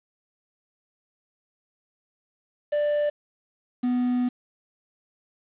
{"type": "tone pair in turn", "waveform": "triangle", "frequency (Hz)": [590, 247.6], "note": ["D5", "B3"], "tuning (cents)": [8, 5], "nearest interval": "octave + minor third", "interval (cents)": 1503, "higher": "first", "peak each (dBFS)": -19, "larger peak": "neither", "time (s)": [[2.72, 3.1], [3.83, 4.29]], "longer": "second", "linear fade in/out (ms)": 10, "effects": ["resampled to 8000 Hz", "8-bit"]}